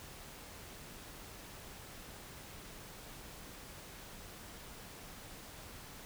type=silence; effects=pink hiss -51 dBFS RMS until 6.05 s